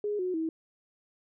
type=tone with pitch steps; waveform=sine; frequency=415.3 / 365.7 / 322.1 Hz; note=G#4 / F#4 / E4; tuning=0 / -20 / -40 cents; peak=-28 dBFS; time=0.04-0.49 s; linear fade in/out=2 ms; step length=150 ms; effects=none

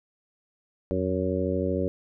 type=harmonic tone with a mistuned harmonic; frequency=93 Hz; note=F#2; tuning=9 cents sharp; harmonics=1 / 2 / 3 / 4 / 5 / 6; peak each=-31 / -31 / -31 / -31 / -31 / -31 dBFS; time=0.91-1.88 s; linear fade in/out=0 ms; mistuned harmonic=1; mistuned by=-130 cents; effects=none

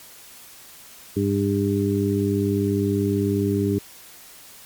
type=harmonic tone; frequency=100 Hz; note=G2; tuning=35 cents sharp; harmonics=1 / 2 / 3 / 4; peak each=-24 / -24 / -24 / -24 dBFS; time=1.16-3.79 s; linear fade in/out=10 ms; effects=white hiss -45 dBFS RMS until 4.65 s + MP3 96 kbps

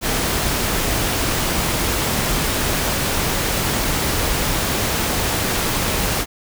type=noise; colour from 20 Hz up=pink; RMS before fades=-20 dBFS; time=0.01-6.26 s; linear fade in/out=50 ms; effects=none

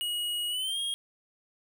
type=tone with pitch glide; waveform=square; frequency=2900 to 3255 Hz; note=F#7 to G#7; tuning=-35 to -36 cents; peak=-30 dBFS; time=0.01-0.94 s; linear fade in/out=0 ms; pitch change=+199 cents; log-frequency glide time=0.49-0.79 s; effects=none

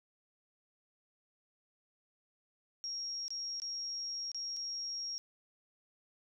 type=tone with dropouts; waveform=sine; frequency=5588 Hz; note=F8; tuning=in tune; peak=-37 dBFS; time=2.84-5.18 s; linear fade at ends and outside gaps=0 ms; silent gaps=3.281-3.305 / 3.6-3.619 / 4.317-4.346 / 4.565-4.569 s; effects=none

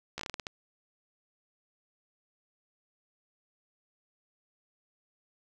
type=slowing click train; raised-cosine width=0.2 ms; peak=-19 dBFS; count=9; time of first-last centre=0.18-0.468 s; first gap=14 ms; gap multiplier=1.26; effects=none

